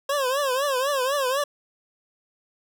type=tone with vibrato; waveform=25% pulse; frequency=540 Hz; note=C#5; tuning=45 cents flat; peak=-18 dBFS; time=0.09-1.44 s; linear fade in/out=5 ms; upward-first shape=triangle; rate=4 Hz; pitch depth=160 cents each way; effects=none